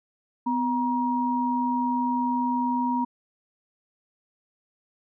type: tone pair together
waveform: sine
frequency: 251 / 948.7 Hz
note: B3 / A#5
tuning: +28 / +30 cents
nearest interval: octave + major seventh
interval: 2302 cents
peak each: -25 dBFS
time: 0.46-3.05 s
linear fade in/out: 10 ms
effects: none